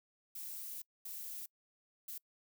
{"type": "noise bursts at uneven times", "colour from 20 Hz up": "violet", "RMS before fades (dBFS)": -45, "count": 3, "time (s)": [[0.35, 0.82], [1.05, 1.46], [2.08, 2.18]], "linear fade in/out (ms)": 5, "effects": ["noise-tail reverb RT60 0.1 s tail -26 dB re dry"]}